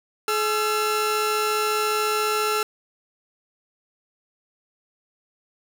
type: tone pair together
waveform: sawtooth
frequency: 425.2 / 1350 Hz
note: G#4 / E6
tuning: +41 / +41 cents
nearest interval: octave + minor sixth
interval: 2000 cents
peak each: -20 dBFS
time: 0.28-2.63 s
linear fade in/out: 2 ms
effects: none